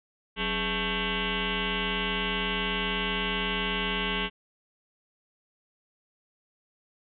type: tone with frequency modulation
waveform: sine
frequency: 1561 Hz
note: G6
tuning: 8 cents flat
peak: -26 dBFS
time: 0.36-4.3 s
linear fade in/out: 50 ms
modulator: 229 Hz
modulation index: 7.3
effects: none